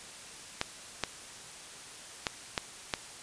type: clicks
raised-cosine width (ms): 0.2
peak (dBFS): -11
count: 5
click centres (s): 0.614 / 1.037 / 2.268 / 2.578 / 2.938
effects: white hiss -47 dBFS RMS until 3.22 s + resampled to 22050 Hz